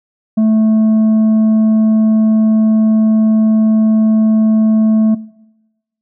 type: tone with tanh clipping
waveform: sine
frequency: 218.7 Hz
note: A3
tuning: 10 cents flat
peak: -9 dBFS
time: 0.37-5.15 s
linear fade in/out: 10 ms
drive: 5 dB
effects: noise-tail reverb RT60 1.0 s tail -22 dB re dry